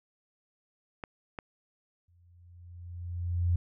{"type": "clicks", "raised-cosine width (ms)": 0.5, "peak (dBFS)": -22, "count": 2, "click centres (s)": [1.038, 1.388]}
{"type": "tone with exponential growth", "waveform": "sine", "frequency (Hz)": 87.31, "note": "F2", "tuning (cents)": 0, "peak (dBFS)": -22, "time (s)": [2.08, 3.56], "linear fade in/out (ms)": 5, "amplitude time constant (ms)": 320}
{"effects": []}